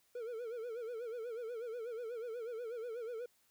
triangle tone with vibrato, 466.2 Hz, A#4, in tune, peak -38 dBFS, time 0.15-3.26 s, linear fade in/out 5 ms, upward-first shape sine, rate 8.2 Hz, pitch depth 110 cents each way, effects white hiss -73 dBFS RMS until 3.5 s

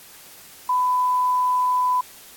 sine tone, 1000 Hz, B5, 21 cents sharp, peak -17 dBFS, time 0.69-2.01 s, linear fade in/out 5 ms, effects white hiss -45 dBFS RMS until 2.36 s + AAC 64 kbps

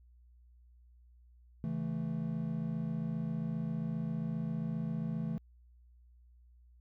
triangle chord, A major, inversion first, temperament just, 137.5 / 165 / 220 Hz, C#3 / E3 / A3, -14 / +2 / 0 cents, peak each -39 / -34 / -36 dBFS, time 1.64-5.38 s, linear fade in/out 0 ms, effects added 60 Hz sine -58 dBFS peak until 6.8 s

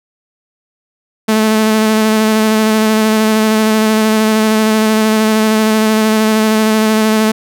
sawtooth tone with vibrato, 217.6 Hz, A3, 19 cents flat, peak -5 dBFS, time 1.28-7.32 s, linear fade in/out 10 ms, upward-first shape square, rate 13 Hz, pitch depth 14 cents each way, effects none

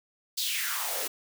white noise with high-pass filter sweep, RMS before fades -31 dBFS, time 0.37-1.08 s, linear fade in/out 10 ms, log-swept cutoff 4500 to 380 Hz, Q 3.7, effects none

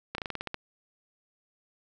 slowing click train, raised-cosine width 0.3 ms, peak -17 dBFS, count 9, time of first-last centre 0.15-0.544 s, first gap 32 ms, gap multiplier 1.12, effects none

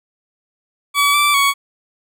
20% pulse tone with pitch steps, 1141 / 1166 / 1118 Hz, C#6 / D6 / C#6, +50 / -13 / +14 cents, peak -7 dBFS, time 0.94-1.54 s, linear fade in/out 50 ms, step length 200 ms, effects none

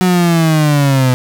35% pulse linear sweep, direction down, 185 to 124.9 Hz, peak -7 dBFS, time 0.01-1.14 s, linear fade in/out 0 ms, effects none

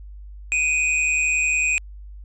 square tone with amplitude modulation, 2489 Hz, D#7, in tune, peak -16 dBFS, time 0.52-1.78 s, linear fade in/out 0 ms, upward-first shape sine, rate 151 Hz, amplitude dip 60%, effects added 50 Hz sine -36 dBFS peak until 2.24 s + resampled to 22050 Hz

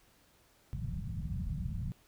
white low-pass noise, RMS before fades -37 dBFS, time 0.73-1.92 s, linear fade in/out 0 ms, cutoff 180 Hz, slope 48 dB/octave, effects pink hiss -66 dBFS RMS until 2.07 s

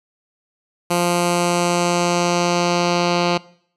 10% pulse tone with low-pass filter sweep, 174.61 Hz, F3, in tune, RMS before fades -18 dBFS, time 0.9-3.38 s, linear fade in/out 10 ms, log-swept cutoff 11000 to 4300 Hz, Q 1.7, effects noise-tail reverb RT60 0.6 s tail -21 dB re dry

